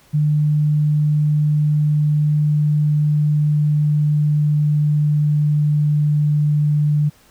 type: tone with pitch glide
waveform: sine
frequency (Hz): 150 to 148.71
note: D3 to D3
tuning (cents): +37 to +22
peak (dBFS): -13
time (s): 0.13-7.1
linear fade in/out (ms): 20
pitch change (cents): -15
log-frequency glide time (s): 1.77-6.77
effects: pink hiss -52 dBFS RMS until 7.3 s